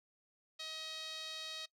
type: tone with band-pass filter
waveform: sawtooth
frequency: 633 Hz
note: D#5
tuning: 30 cents sharp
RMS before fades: -45 dBFS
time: 0.59-1.66 s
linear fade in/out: 10 ms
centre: 4000 Hz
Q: 3.2
effects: noise-tail reverb RT60 0.1 s tail -20 dB re dry